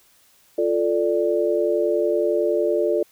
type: chord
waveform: sine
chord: D minor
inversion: first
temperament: equal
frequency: 349.2 / 440 / 587.3 Hz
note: F4 / A4 / D5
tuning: 0 / 0 / 0 cents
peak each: -22 dBFS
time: 0.58-3.03 s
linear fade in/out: 5 ms
effects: white hiss -57 dBFS RMS until 3.11 s